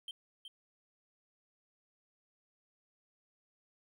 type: tone with echo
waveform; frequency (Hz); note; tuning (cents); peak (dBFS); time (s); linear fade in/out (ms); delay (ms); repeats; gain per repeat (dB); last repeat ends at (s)
triangle; 3136; G7; 0; -39; 0.08-0.11; 2; 370; 1; -6; 0.48
effects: none